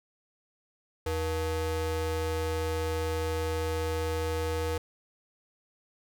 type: ring-modulated tone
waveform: square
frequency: 198.5 Hz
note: G3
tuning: 22 cents sharp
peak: -26 dBFS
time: 1.06-4.78 s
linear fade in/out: 5 ms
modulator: 281 Hz
effects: none